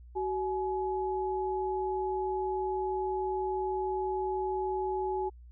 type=tone pair together; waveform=sine; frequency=376.7 / 846.2 Hz; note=F#4 / G#5; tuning=+31 / +32 cents; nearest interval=octave + major second; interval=1401 cents; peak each=-31 / -33 dBFS; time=0.15-5.3 s; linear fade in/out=20 ms; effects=added 60 Hz sine -48 dBFS peak until 5.51 s